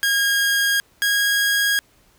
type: tone pair in turn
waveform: sawtooth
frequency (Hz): 1629 / 1640.3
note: G#6 / G#6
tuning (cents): -34 / -22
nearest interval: unison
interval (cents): 12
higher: second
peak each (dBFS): -13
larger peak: neither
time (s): 0.03-0.8 / 1.02-1.79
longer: neither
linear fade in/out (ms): 0
effects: pink hiss -57 dBFS RMS until 2.18 s